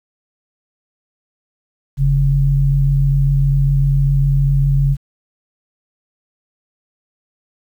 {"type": "tone pair together", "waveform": "sine", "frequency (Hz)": [43.75, 138.59], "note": ["F1", "C#3"], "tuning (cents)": [4, 0], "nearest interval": "octave + minor sixth", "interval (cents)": 1996, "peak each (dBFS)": [-16, -12], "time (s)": [1.97, 4.97], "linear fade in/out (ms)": 50, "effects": ["8-bit"]}